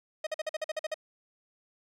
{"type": "tone bursts", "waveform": "45% pulse", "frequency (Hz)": 624, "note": "D#5", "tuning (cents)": 5, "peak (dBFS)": -30, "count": 10, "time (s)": [0.24, 0.943], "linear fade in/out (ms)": 5, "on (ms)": 28, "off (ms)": 47, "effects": ["low-pass 8000 Hz 12 dB/octave", "12-bit"]}